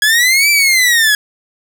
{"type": "linear two-way sweep", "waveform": "sawtooth", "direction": "up then down", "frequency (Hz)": [1661.2, 2349, 1661.2], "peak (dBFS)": -5, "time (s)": [0.02, 1.15], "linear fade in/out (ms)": 2, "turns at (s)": 0.5, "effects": []}